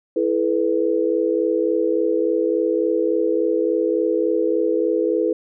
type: chord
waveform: sine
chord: E suspended fourth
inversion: none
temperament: equal with one note detuned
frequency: 329.6 / 430.4 / 493.9 Hz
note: E4 / A4 / B4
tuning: 0 / -38 / 0 cents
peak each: -21 dBFS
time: 0.16-5.33 s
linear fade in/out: 5 ms
effects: none